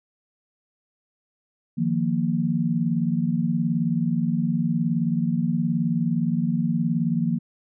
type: chord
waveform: sine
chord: Eb suspended second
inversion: none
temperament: equal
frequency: 155.56 / 174.61 / 233.1 Hz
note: Eb3 / F3 / Bb3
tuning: 0 / 0 / 0 cents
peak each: -26 / -24 / -24 dBFS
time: 1.77-7.39 s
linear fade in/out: 20 ms
effects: none